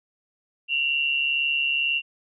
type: tone pair together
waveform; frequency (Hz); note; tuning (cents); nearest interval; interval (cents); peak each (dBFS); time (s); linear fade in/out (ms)
sine; 2733 / 2875; F7 / F7; -38 / +50; minor second; 88; -22 / -27; 0.68-2.02; 50
effects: none